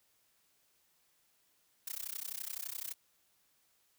blue noise with amplitude modulation, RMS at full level -38 dBFS, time 1.87-2.94 s, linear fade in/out 5 ms, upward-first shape sine, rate 31.8 Hz, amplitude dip 100%, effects white hiss -73 dBFS RMS until 3.98 s

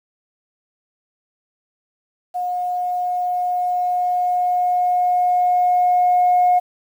sine tone with level ramp, 720 Hz, F#5, 47 cents flat, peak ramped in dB -20 to -10 dBFS, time 2.34-6.6 s, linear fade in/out 20 ms, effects tanh soft clip ceiling -8 dBFS + 8-bit

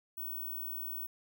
sine tone, 15780 Hz, B9, 3 cents flat, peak -37 dBFS, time 0.17-1.07 s, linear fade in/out 10 ms, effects none

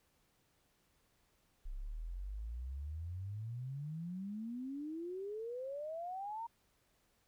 sine exponential sweep, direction up, 31.34 to 941 Hz, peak -40 dBFS, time 1.65-6.47 s, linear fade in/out 10 ms, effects pink hiss -75 dBFS RMS until 7.27 s

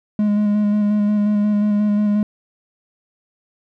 triangle tone with vibrato, 208.1 Hz, G#3, 4 cents sharp, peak -12 dBFS, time 0.19-2.23 s, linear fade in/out 2 ms, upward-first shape square, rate 5.6 Hz, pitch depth 16 cents each way, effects none

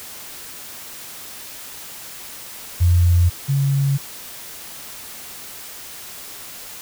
sine tone pair in turn, 87.3 / 138.58 Hz, F2 / C#3, 0 / 0 cents, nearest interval minor sixth, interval 800 cents, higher second, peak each -11 / -15 dBFS, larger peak first, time 2.8-3.3 / 3.48-3.98 s, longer neither, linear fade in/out 20 ms, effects white hiss -36 dBFS RMS until 6.81 s

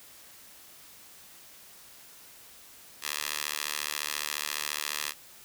10% pulse tone with high-pass filter, 74.4 Hz, D2, 23 cents sharp, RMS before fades -34 dBFS, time 3.01-5.14 s, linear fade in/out 50 ms, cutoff 2100 Hz, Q 0.59, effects white hiss -52 dBFS RMS until 5.44 s

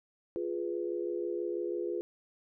sine chord, F diminished, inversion none, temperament equal, 349.2 / 415.3 / 493.9 Hz, F4 / Ab4 / Cb5, 0 / 0 / 0 cents, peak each -34 / -37 / -39 dBFS, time 0.36-2.01 s, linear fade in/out 0 ms, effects none

